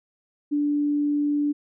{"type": "tone", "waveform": "sine", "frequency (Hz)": 292.1, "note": "D4", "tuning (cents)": -9, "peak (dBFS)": -20, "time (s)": [0.51, 1.53], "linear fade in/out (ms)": 20, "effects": []}